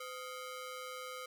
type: ring-modulated tone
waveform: sawtooth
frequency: 880 Hz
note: A5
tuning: in tune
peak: -36 dBFS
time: 0-1.26 s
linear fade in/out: 5 ms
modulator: 370 Hz
effects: none